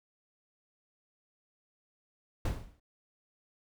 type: noise with exponential decay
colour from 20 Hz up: brown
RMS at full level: -27 dBFS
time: 2.45-2.8 s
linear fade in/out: 5 ms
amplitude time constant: 74 ms
effects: none